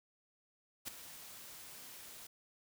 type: noise with ADSR envelope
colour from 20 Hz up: white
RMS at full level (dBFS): -39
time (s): 0.85-2.27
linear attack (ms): 32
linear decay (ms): 3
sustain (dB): -13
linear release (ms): 6
effects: none